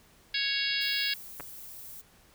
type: harmonic tone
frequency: 554.4 Hz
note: C#5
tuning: in tune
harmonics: 3 / 4 / 5 / 6 / 7 / 8 / 9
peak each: -35 / -35 / -35 / -35 / -35 / -35 / -35 dBFS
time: 0.34-1.14 s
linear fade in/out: 5 ms
type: noise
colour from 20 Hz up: violet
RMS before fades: -45 dBFS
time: 0.8-2.02 s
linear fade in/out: 20 ms
type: clicks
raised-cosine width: 0.5 ms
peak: -25 dBFS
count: 2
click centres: 1.399 / 1.406 s
effects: pink hiss -60 dBFS RMS until 2.34 s